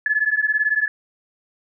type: beating tone pair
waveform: sine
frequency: 1708 / 1726 Hz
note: G#6 / A6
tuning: +48 / -34 cents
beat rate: 18 Hz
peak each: -20 dBFS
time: 0.06-0.88 s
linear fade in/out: 2 ms
effects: none